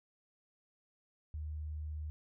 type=tone; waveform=sine; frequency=76.4 Hz; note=D#2; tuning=31 cents flat; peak=-38 dBFS; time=1.34-2.1 s; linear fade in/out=0 ms; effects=none